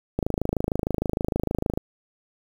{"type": "click train", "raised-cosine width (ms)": 2, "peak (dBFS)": -10, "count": 43, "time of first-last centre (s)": [0.19, 1.775], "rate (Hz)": 26.5, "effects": ["7-bit"]}